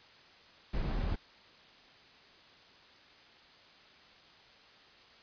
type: noise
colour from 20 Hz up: brown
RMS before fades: -33 dBFS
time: 0.73-1.16 s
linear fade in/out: 10 ms
effects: white hiss -58 dBFS RMS until 5.22 s + resampled to 11025 Hz